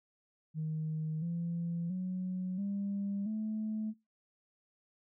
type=tone with pitch steps; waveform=sine; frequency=156.7 / 169.9 / 184.21 / 199.72 / 216.5 Hz; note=D#3 / F3 / F#3 / G3 / A3; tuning=+13 / -47 / -7 / +33 / -28 cents; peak=-32 dBFS; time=0.54-3.94 s; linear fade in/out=50 ms; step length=680 ms; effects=noise-tail reverb RT60 0.2 s tail -22 dB re dry + tanh soft clip ceiling -29 dBFS